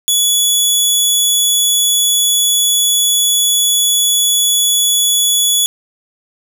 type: tone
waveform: 15% pulse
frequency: 3400 Hz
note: G#7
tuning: 40 cents sharp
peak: -3 dBFS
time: 0.08-5.66 s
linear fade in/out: 0 ms
effects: none